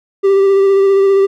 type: tone with vibrato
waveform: triangle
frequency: 392 Hz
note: G4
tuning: in tune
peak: -5 dBFS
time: 0.23-1.27 s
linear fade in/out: 20 ms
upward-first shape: sine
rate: 15 Hz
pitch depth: 19 cents each way
effects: none